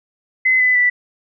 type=tone with pitch steps; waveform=sine; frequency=2040 / 2006 / 1972.8 Hz; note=C7 / B6 / B6; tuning=-44 / +26 / -2 cents; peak=-11 dBFS; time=0.45-0.9 s; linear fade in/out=10 ms; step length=150 ms; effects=none